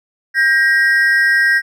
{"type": "ring-modulated tone", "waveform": "triangle", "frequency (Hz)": 1745, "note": "A6", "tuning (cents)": -15, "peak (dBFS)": -5, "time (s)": [0.34, 1.62], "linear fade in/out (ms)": 50, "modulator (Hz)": 147, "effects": []}